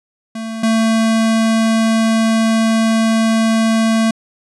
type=tone pair in turn; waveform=square; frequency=223.8 / 223.8 Hz; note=A3 / A3; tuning=+30 / +30 cents; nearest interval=unison; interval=0 cents; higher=neither; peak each=-23 / -12 dBFS; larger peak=second; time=0.35-0.63 / 0.63-4.11 s; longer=second; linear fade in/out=5 ms; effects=resampled to 24000 Hz